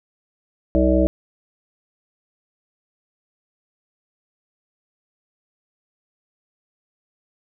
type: harmonic tone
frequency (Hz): 63.9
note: C2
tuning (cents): -40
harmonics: 1 / 3 / 5 / 7 / 9 / 10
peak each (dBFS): -19 / -23 / -18 / -27 / -20 / -25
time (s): 0.75-1.07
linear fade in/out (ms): 0
effects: none